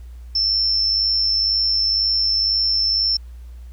sine tone with amplitude modulation, 5350 Hz, E8, 25 cents sharp, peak -14 dBFS, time 0.35-3.17 s, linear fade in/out 5 ms, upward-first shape sine, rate 102 Hz, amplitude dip 40%, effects added 60 Hz sine -34 dBFS peak until 3.72 s + pink hiss -58 dBFS RMS until 3.72 s

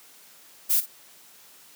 violet noise with echo, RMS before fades -21 dBFS, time 0.69-0.81 s, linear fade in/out 20 ms, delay 54 ms, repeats 1, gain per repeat -15 dB, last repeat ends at 0.864 s, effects white hiss -52 dBFS RMS until 1.75 s + high-pass 150 Hz 12 dB/octave

